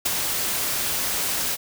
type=noise with ADSR envelope; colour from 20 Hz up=white; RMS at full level=-20 dBFS; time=0.05-1.57 s; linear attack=10 ms; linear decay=18 ms; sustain=-5 dB; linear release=33 ms; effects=none